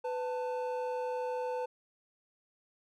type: tone pair together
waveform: triangle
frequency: 500.2 / 888 Hz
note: B4 / A5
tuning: +22 / +16 cents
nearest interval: minor seventh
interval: 994 cents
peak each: -32 / -36 dBFS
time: 0.04-1.66 s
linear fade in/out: 10 ms
effects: none